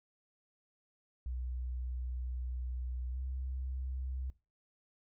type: tone with pitch glide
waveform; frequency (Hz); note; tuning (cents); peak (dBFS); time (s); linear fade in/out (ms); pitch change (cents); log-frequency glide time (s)
sine; 62.3 to 64.98; B1 to C2; +16 to -11; -35; 1.26-4.3; 0; +73; 3.11-3.19
effects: noise-tail reverb RT60 0.3 s tail -19 dB re dry + tanh soft clip ceiling -31 dBFS